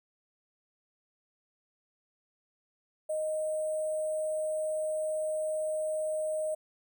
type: tone with sample-and-hold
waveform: sine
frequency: 622.3 Hz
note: D#5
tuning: in tune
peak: -29 dBFS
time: 3.09-6.55 s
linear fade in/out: 10 ms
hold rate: 8820 Hz
effects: none